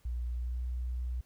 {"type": "tone with pitch glide", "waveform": "sine", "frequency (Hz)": [60.1, 61.61], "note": ["B1", "B1"], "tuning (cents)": [-46, -4], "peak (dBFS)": -32, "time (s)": [0.05, 1.21], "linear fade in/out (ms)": 5, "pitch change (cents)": 42, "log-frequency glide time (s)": [0.3, 0.63], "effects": ["pink hiss -68 dBFS RMS until 1.25 s"]}